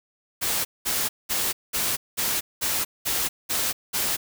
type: noise bursts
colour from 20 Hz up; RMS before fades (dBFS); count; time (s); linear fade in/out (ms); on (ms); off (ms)
white; -25; 9; 0.41-4.17; 20; 240; 200
effects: none